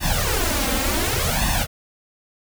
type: noise with flanger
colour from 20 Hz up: pink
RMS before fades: -21 dBFS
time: 0-1.67 s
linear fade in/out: 50 ms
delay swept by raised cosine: 1.1 to 3.8 ms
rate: 0.68 Hz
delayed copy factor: +0.9
effects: none